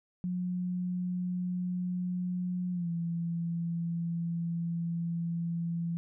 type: tone with pitch glide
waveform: sine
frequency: 180 to 168.92 Hz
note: F#3 to E3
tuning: -47 to +43 cents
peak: -30 dBFS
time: 0.24-5.97 s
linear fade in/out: 0 ms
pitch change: -110 cents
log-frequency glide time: 2.72-2.89 s
effects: none